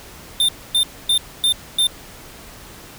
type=tone bursts; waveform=square; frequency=3595 Hz; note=A7; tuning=36 cents sharp; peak=-14 dBFS; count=5; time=0.4-1.87 s; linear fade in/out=2 ms; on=86 ms; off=260 ms; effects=pink hiss -40 dBFS RMS until 2.98 s